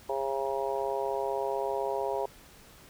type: harmonic tone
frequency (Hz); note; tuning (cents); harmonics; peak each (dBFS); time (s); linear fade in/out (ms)
135.9; C#3; -34; 3 / 4 / 5 / 6 / 7; -33 / -34 / -35 / -38 / -36; 0.09-2.26; 5
effects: pink hiss -54 dBFS RMS until 2.89 s